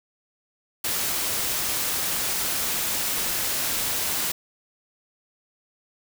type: noise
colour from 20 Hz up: white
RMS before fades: -26 dBFS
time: 0.84-4.32 s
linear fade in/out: 5 ms
effects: none